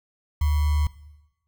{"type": "tone with sample-and-hold", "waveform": "sine", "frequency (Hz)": 74.3, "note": "D2", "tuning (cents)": 21, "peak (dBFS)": -18, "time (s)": [0.41, 0.87], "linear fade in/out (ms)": 5, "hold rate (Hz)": 1050, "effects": ["noise-tail reverb RT60 1.0 s tail -18 dB re dry"]}